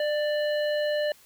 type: harmonic tone with a mistuned harmonic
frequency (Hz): 589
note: D5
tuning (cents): +5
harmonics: 1 / 3 / 5 / 7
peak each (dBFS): -24 / -34 / -38 / -41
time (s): 0-1.12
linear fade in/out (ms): 2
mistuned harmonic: 1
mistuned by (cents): +23
effects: white hiss -56 dBFS RMS until 1.25 s